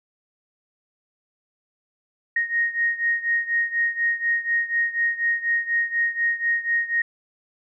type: beating tone pair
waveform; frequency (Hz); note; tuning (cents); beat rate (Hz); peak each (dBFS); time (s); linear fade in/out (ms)
sine; 1864.7 / 1868.8; A#6 / A#6; 0 / +4; 4.1; -22 / -25; 2.36-7.02; 5
effects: none